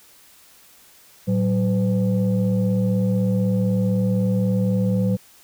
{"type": "tone cluster", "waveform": "sine", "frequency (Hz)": [112.4, 188.4, 505], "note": ["A2", "F#3", "B4"], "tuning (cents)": [37, 32, 39], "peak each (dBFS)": [-21, -18, -26], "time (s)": [1.27, 5.17], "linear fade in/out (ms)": 20, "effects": ["tanh soft clip ceiling -11 dBFS", "white hiss -51 dBFS RMS until 5.43 s"]}